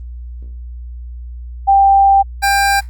sine / 25% pulse tone pair in turn, 788 / 794.9 Hz, G5 / G5, +9 / +24 cents, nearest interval unison, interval 15 cents, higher second, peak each -6 / -7 dBFS, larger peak first, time 1.67-2.23 / 2.42-2.81 s, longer first, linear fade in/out 20 ms, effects added 60 Hz sine -26 dBFS peak until 2.89 s + Opus 32 kbps

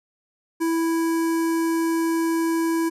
square tone with notch filter, 329.6 Hz, E4, in tune, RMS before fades -22 dBFS, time 0.6-2.9 s, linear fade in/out 20 ms, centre 3400 Hz, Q 0.85, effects resampled to 32000 Hz

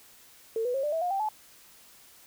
sine tone with pitch steps, 449.5 / 493 / 540.8 / 593.1 / 650.5 / 713.5 / 782.6 / 858.4 Hz, A4 / B4 / C#5 / D5 / E5 / F5 / G5 / A5, +37 / -3 / -43 / +17 / -23 / +37 / -3 / -43 cents, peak -26 dBFS, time 0.56-1.288 s, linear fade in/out 2 ms, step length 91 ms, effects white hiss -55 dBFS RMS until 2.26 s

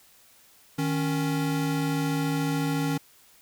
square tone pair together, 155.56 / 277.2 Hz, D#3 / C#4, 0 / 0 cents, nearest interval minor seventh, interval 1000 cents, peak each -28 / -28 dBFS, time 0.78-2.98 s, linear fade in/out 10 ms, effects white hiss -57 dBFS RMS until 3.41 s

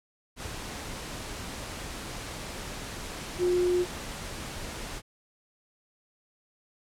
sine tone in noise, 357.8 Hz, F4, 42 cents sharp, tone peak -22 dBFS, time 3.38-3.86 s, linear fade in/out 50 ms, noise pink, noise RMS -38 dBFS, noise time 0.36-5.02 s, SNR +13 dB, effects low-pass 10000 Hz 12 dB/octave

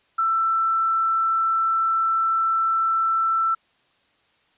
sine tone, 1333 Hz, E6, 19 cents sharp, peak -18 dBFS, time 0.18-3.55 s, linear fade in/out 10 ms, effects white hiss -63 dBFS RMS until 4.57 s + resampled to 8000 Hz

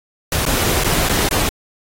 pink noise with dropouts, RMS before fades -18 dBFS, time 0.32-1.49 s, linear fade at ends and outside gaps 2 ms, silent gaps 0.453-0.462 / 0.838-0.844 / 1.089-1.094 / 1.289-1.31 s, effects AAC 48 kbps

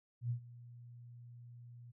sine tone with ADSR envelope, 120 Hz, B2, 49 cents flat, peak -32 dBFS, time 0.21-1.92 s, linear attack 92 ms, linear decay 94 ms, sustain -19 dB, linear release 18 ms, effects none

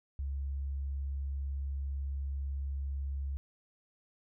sine tone, 69 Hz, C#2, 7 cents flat, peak -33 dBFS, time 0.19-3.37 s, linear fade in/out 0 ms, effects none

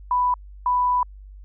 sine tone pair in turn, 991 / 991 Hz, B5 / B5, +6 / +6 cents, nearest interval unison, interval 0 cents, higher neither, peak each -17 dBFS, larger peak neither, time 0.11-0.34 / 0.66-1.03 s, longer second, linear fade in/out 2 ms, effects added 49 Hz sine -39 dBFS peak until 1.44 s

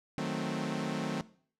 sawtooth chord, D# diminished seventh, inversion none, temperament equal, 155.56 / 185 / 220 / 261.6 Hz, D#3 / F#3 / A3 / C4, 0 / 0 / 0 / 0 cents, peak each -34 dBFS, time 0.18-1.21 s, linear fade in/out 0 ms, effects noise-tail reverb RT60 0.5 s tail -19 dB re dry + low-pass 7000 Hz 12 dB/octave

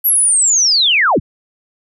sine linear sweep, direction down, 11820 to 34.33 Hz, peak -9 dBFS, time 0.04-1.2 s, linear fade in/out 20 ms, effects none

